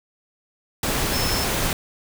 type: tone in noise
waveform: sine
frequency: 5274 Hz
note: E8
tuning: in tune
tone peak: -27 dBFS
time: 1.13-1.44 s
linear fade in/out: 2 ms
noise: pink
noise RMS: -23 dBFS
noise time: 0.83-1.73 s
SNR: -7 dB
effects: none